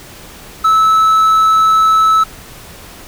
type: tone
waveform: triangle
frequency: 1304 Hz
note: E6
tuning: 19 cents flat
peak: -5 dBFS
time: 0.64-2.24 s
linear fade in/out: 10 ms
effects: pink hiss -35 dBFS RMS until 3.07 s